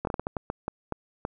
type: slowing click train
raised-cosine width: 1 ms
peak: -15 dBFS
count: 11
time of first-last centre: 0.05-1.251 s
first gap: 22 ms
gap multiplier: 1.35
effects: none